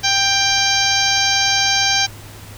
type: harmonic tone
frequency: 789 Hz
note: G5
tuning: 11 cents sharp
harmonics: 1 / 2 / 3 / 4 / 5 / 6 / 7 / 8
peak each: -22 / -22 / -22 / -22 / -22 / -22 / -22 / -22 dBFS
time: 0.03-2.07 s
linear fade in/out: 20 ms
effects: added 103 Hz sine -37 dBFS peak until 2.57 s + pink hiss -39 dBFS RMS until 2.57 s